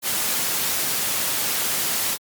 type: noise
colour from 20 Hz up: white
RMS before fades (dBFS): -23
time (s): 0.02-2.18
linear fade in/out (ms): 50
effects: high-pass 100 Hz 12 dB/octave + MP3 96 kbps